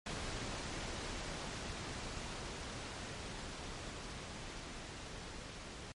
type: noise with level ramp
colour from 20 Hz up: pink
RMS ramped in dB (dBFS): -41 to -48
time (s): 0.06-5.92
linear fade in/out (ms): 2
effects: low-pass 7000 Hz 12 dB/octave + MP3 48 kbps